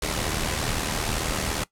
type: noise with amplitude modulation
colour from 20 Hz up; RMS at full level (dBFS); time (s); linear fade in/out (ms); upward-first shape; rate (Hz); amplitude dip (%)
pink; -24; 0.02-1.64; 5; sine; 77.7; 60
effects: noise-tail reverb RT60 0.1 s tail -19 dB re dry + low-pass 11000 Hz 12 dB/octave